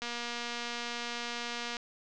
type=click train; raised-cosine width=0.2 ms; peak=-20 dBFS; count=417; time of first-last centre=0.02-1.768 s; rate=238 Hz; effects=low-pass 7000 Hz 12 dB/octave